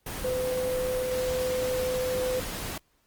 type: tone in noise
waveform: sine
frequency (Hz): 508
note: B4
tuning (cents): +49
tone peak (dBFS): -26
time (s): 0.24-2.4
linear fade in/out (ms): 5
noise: pink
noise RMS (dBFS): -35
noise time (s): 0.06-2.78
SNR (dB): +6
effects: pink hiss -69 dBFS RMS until 3.06 s + Opus 24 kbps